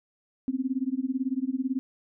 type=tone with tremolo; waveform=sine; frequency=261.6 Hz; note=C4; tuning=in tune; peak=-22 dBFS; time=0.48-1.79 s; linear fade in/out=0 ms; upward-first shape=sine; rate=18 Hz; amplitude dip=95%; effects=none